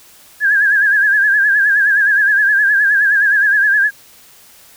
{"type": "tone with vibrato", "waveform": "sine", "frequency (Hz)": 1647, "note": "G#6", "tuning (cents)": -15, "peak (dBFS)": -9, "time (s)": [0.4, 3.91], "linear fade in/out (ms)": 50, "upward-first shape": "sine", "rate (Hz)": 9.6, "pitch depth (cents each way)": 79, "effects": ["white hiss -44 dBFS RMS until 4.76 s"]}